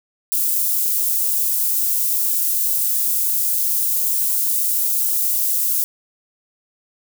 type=high-pass noise; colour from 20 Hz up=white; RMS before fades=-19 dBFS; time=0.32-5.84 s; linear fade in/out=0 ms; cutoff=11000 Hz; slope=12 dB/octave; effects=none